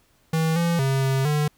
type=tone with pitch steps; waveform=square; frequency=161 / 169.8 / 135 / 134.2 / 149.5 Hz; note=E3 / F3 / C#3 / C3 / D3; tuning=-41 / -48 / -45 / +44 / +31 cents; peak=-20 dBFS; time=0.33-1.48 s; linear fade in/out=5 ms; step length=230 ms; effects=pink hiss -62 dBFS RMS until 1.57 s